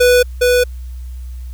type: tone with echo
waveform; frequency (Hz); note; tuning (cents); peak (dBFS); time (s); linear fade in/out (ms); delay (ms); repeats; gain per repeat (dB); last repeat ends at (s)
square; 493.4; B4; -2; -8; 0-0.23; 10; 410; 1; -2; 0.64
effects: added 62 Hz sine -25 dBFS peak until 1.53 s + white hiss -51 dBFS RMS until 1.53 s